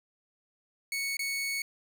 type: tone with dropouts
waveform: sawtooth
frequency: 2217 Hz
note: C#7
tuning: in tune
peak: -27 dBFS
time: 0.92-1.62 s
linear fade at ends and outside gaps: 2 ms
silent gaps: 1.169-1.192 s
effects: none